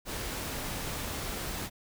pink noise, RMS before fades -36 dBFS, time 0.05-1.7 s, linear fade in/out 50 ms, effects none

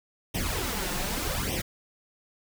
pink noise with flanger, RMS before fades -30 dBFS, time 0.34-1.62 s, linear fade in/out 10 ms, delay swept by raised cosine 0.34 to 5.64 ms, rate 0.84 Hz, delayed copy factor +0.8, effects none

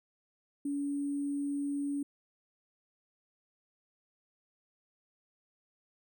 sine tone with sample-and-hold, 284.1 Hz, C#4, 43 cents sharp, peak -31 dBFS, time 0.65-2.03 s, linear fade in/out 5 ms, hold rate 8820 Hz, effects none

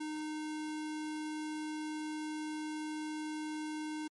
square tone, 307.3 Hz, D#4, 21 cents flat, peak -38 dBFS, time 0-4.08 s, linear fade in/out 10 ms, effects MP3 48 kbps

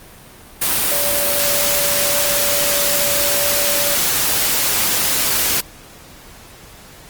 sine tone in noise, 576 Hz, D5, 34 cents flat, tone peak -23 dBFS, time 0.91-3.96 s, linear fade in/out 10 ms, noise white, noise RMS -17 dBFS, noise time 0.61-5.61 s, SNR -9 dB, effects pink hiss -41 dBFS RMS until 7.09 s + Opus 32 kbps

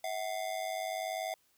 square ring-modulated tone, 698.5 Hz, F5, in tune, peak -32 dBFS, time 0.04-1.34 s, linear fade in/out 2 ms, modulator 50.2 Hz, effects white hiss -71 dBFS RMS until 1.57 s

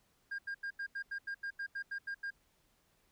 sine tone bursts, 1611 Hz, G6, 47 cents sharp, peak -34 dBFS, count 13, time 0.31-2.306 s, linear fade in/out 10 ms, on 76 ms, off 84 ms, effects tanh soft clip ceiling -36 dBFS + pink hiss -73 dBFS RMS until 3.11 s

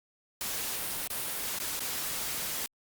white noise with dropouts, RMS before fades -34 dBFS, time 0.41-2.66 s, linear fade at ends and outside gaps 0 ms, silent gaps 1.074-1.102 / 1.587-1.601 / 1.793-1.805 s, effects Opus 48 kbps

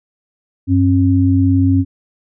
sine tone pair together, 95.9 / 270.3 Hz, G2 / C#4, -37 / -44 cents, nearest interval octave + tritone, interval 1793 cents, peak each -12 dBFS, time 0.67-1.85 s, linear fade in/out 50 ms, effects none

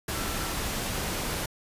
sine tone in noise, 1339 Hz, E6, 27 cents sharp, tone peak -40 dBFS, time 0.14-0.54 s, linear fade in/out 5 ms, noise pink, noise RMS -31 dBFS, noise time 0.08-1.46 s, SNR -12 dB, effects resampled to 32000 Hz

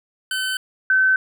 25% pulse / sine tone pair in turn, 1525 / 1530.7 Hz, G6 / G6, -48 / -42 cents, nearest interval unison, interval 6 cents, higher second, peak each -18 / -13 dBFS, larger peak second, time 0.31-0.57 / 0.9-1.16 s, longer neither, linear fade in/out 2 ms, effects none

